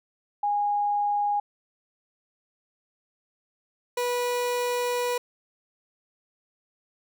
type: tone pair in turn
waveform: sine / 30% pulse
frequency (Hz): 822 / 488.8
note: G#5 / B4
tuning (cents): -18 / -18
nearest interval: major sixth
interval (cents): 900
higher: first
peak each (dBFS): -22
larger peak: neither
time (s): 0.43-1.4 / 3.97-5.18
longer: second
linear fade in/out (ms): 5
effects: none